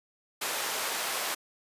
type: high-pass noise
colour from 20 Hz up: pink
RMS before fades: -32 dBFS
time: 0.41-1.35 s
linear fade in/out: 10 ms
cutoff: 640 Hz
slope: 12 dB/octave
effects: resampled to 32000 Hz